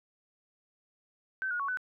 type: tone with pitch steps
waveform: sine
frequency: 1539 / 1443 / 1115 / 1499 Hz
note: G6 / F#6 / C#6 / F#6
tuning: -32 / -44 / +10 / +22 cents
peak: -30 dBFS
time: 1.42-1.772 s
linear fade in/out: 0 ms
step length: 88 ms
effects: none